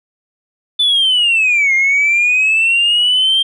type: linear two-way sweep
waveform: sine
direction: down then up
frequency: 3520 to 2112 to 3185 Hz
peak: -8 dBFS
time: 0.79-3.43 s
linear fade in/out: 10 ms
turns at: 1.74 s
effects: tanh soft clip ceiling -7 dBFS